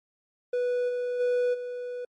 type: tone with level steps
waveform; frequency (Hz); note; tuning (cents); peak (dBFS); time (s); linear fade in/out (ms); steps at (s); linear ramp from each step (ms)
triangle; 492.1; B4; -6; -22 / -25 / -20 / -30; 0.53-2.05; 5; 0.88 / 1.19 / 1.53; 20
effects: MP3 48 kbps